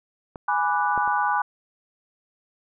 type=clicks; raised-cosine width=1 ms; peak=-21 / -17 / -25 dBFS; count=3; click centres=0.358 / 0.977 / 1.077 s
type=chord; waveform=sine; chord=G# half-diminished seventh; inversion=none; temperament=equal; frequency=830.6 / 987.8 / 1174.7 / 1480 Hz; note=G#5 / B5 / D6 / F#6; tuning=0 / 0 / 0 / 0 cents; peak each=-24 / -25 / -27 / -27 dBFS; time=0.48-1.42 s; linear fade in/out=5 ms
effects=none